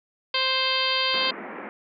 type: harmonic tone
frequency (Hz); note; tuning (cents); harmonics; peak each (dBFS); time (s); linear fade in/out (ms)
524; C5; +2; 1 / 2 / 3 / 4 / 5 / 6 / 7 / 8 / 9; -32 / -29 / -33 / -31 / -30 / -27 / -31 / -31 / -30; 0.34-1.31; 5
type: band-pass noise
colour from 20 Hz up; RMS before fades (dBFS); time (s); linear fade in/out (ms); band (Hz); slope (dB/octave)
pink; -37; 1.14-1.69; 0; 200 to 2300; 48
effects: none